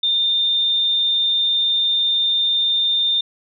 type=tone with amplitude modulation; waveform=sine; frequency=3613 Hz; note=A7; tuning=45 cents sharp; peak=-14 dBFS; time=0.03-3.21 s; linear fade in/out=5 ms; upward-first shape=sine; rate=202 Hz; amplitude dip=25%; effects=none